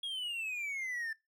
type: exponential sweep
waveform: triangle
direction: down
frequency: 3322 to 1760 Hz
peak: -34 dBFS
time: 0.03-1.13 s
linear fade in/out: 5 ms
effects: noise-tail reverb RT60 0.2 s tail -20 dB re dry